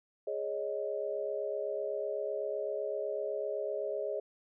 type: chord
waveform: sine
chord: Ab suspended fourth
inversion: none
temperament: equal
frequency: 415.3 / 554.4 / 622.3 Hz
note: Ab4 / Db5 / Eb5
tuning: 0 / 0 / 0 cents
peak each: -37 / -37 / -37 dBFS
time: 0.27-4.2 s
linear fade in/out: 5 ms
effects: none